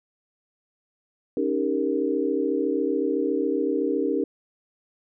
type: chord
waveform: sine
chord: Eb dominant seventh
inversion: third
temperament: equal with one note detuned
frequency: 277.2 / 311.1 / 398.4 / 466.2 Hz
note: Db4 / Eb4 / G4 / Bb4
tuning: 0 / 0 / +28 / 0 cents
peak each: -27 dBFS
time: 1.37-4.24 s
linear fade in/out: 2 ms
effects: none